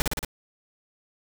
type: noise with echo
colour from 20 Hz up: pink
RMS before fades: -23 dBFS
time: 0-0.02 s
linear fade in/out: 0 ms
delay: 57 ms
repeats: 4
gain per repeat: -2 dB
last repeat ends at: 0.248 s
effects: none